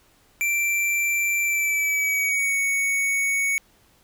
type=tone with pitch glide; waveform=square; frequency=2349 to 2226 Hz; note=D7 to C#7; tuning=0 to +7 cents; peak=-21 dBFS; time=0.41-3.58 s; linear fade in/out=0 ms; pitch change=-93 cents; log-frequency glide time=1.42-2.57 s; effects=pink hiss -59 dBFS RMS until 4.03 s